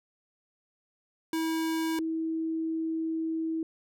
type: tone pair in turn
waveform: square / sine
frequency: 323.1 / 323.1 Hz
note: E4 / E4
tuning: -35 / -35 cents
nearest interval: unison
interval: 0 cents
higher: neither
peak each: -28 dBFS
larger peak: neither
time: 1.33-1.99 / 1.99-3.63 s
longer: second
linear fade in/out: 2 ms
effects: none